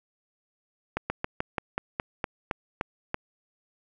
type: slowing click train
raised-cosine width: 0.5 ms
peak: -12 dBFS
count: 11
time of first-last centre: 0.97-3.144 s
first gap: 130 ms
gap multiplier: 1.11
effects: none